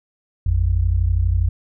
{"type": "tone pair together", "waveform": "sine", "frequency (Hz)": [55, 87.31], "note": ["A1", "F2"], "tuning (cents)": [0, 0], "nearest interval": "minor sixth", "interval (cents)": 800, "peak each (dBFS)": [-18, -17], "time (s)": [0.46, 1.49], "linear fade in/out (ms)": 5, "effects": []}